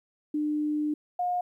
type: tone pair in turn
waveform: sine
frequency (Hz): 300 / 715.8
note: D4 / F5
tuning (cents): +37 / +42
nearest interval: octave + minor third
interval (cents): 1505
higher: second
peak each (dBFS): -25 / -25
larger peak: neither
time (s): 0.34-0.94 / 1.19-1.41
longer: first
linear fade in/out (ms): 5
effects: 11-bit